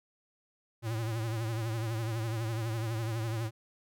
square tone with vibrato, 112.9 Hz, A2, 45 cents sharp, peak -32 dBFS, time 0.82-3.51 s, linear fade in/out 50 ms, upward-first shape triangle, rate 12 Hz, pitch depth 93 cents each way, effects none

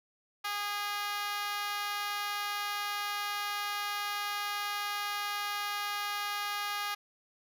5% pulse tone with high-pass filter, 410.2 Hz, G#4, 21 cents flat, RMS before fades -35 dBFS, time 0.44-6.95 s, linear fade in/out 10 ms, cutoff 1000 Hz, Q 3.3, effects none

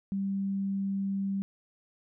sine tone, 196 Hz, G3, in tune, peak -28 dBFS, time 0.12-1.42 s, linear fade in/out 0 ms, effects none

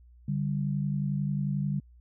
sine tone pair together, 144.8 / 196.01 Hz, D3 / G3, -24 / 0 cents, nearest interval perfect fourth, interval 524 cents, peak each -28 / -31 dBFS, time 0.28-1.8 s, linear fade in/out 5 ms, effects added 60 Hz sine -52 dBFS peak until 2 s

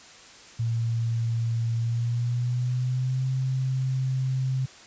sine tone with pitch glide, 115.3 to 130.92 Hz, A#2 to C3, -19 to +1 cents, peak -23 dBFS, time 0.59-4.66 s, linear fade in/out 10 ms, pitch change +220 cents, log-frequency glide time 1.78-3.26 s, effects white hiss -48 dBFS RMS until 4.86 s + resampled to 16000 Hz

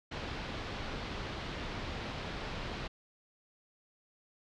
pink low-pass noise, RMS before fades -40 dBFS, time 0.11-2.88 s, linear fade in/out 10 ms, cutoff 4400 Hz, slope 24 dB/octave, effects none

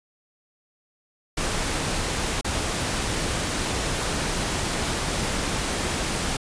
pink noise with dropouts, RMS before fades -26 dBFS, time 1.37-6.37 s, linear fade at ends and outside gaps 5 ms, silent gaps 2.412-2.445 s, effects resampled to 22050 Hz

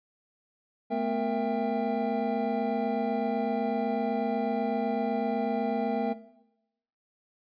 triangle tone cluster, 219.2 / 247.2 / 465.9 / 665 / 796 Hz, A3 / B3 / A#4 / E5 / G5, -6 / +2 / -1 / +15 / +26 cents, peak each -31 dBFS, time 0.9-6.14 s, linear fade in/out 20 ms, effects noise-tail reverb RT60 0.9 s tail -18 dB re dry + resampled to 11025 Hz

